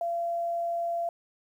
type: tone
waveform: sine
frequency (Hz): 683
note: F5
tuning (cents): -39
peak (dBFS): -27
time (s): 0.01-1.09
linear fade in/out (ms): 2
effects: 10-bit

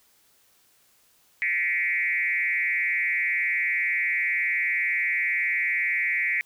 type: tone with frequency modulation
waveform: sine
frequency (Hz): 2093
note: C7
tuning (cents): 0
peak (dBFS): -22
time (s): 1.42-6.41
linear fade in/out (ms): 0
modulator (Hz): 172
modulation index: 1.5
effects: white hiss -62 dBFS RMS until 6.45 s

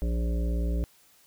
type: harmonic tone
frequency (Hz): 58.27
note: A#1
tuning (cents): 0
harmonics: 1 / 3 / 5 / 7 / 9 / 10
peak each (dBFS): -25 / -35 / -39 / -42 / -44 / -45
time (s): 0.02-0.84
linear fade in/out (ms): 0
effects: white hiss -60 dBFS RMS until 1.26 s

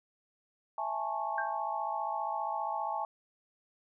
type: chord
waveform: sine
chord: A major seventh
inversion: second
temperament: just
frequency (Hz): 660 / 825 / 880 / 1100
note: E5 / G#5 / A5 / C#6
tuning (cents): +2 / -12 / 0 / -14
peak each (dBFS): -40 / -36 / -36 / -39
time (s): 0.78-3.05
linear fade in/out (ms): 2
type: tone with exponential decay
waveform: sine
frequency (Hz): 1577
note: G6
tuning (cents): +10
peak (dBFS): -29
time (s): 1.38-1.6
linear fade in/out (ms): 2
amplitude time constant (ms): 46
effects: none

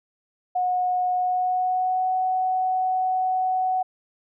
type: tone with pitch glide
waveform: sine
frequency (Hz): 728 to 745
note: F#5 to F#5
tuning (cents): -28 to +12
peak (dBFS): -20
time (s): 0.55-3.83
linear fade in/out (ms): 10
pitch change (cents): +40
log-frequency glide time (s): 1.15-2.11
effects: none

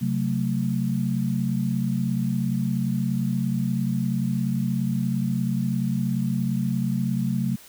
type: chord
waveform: sine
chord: F# diminished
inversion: second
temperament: just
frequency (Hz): 133.2 / 185 / 222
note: C3 / F#3 / A3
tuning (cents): +31 / 0 / +16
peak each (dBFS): -26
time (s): 0.01-7.56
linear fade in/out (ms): 10
effects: white hiss -48 dBFS RMS until 7.68 s

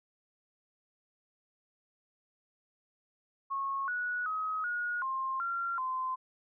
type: tone with pitch steps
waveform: sine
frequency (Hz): 1094 / 1466 / 1269 / 1445 / 1059 / 1377 / 1034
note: C#6 / F#6 / D#6 / F#6 / C6 / F6 / C6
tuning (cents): -23 / -16 / +34 / -41 / +21 / -25 / -21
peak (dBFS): -31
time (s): 3.5-6.16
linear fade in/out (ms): 20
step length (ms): 380
effects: none

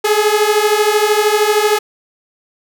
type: beating tone pair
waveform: sawtooth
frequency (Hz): 415.8 / 428.8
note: G#4 / A4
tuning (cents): +2 / -45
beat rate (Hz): 13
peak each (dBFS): -10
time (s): 0.04-1.79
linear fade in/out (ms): 10
effects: none

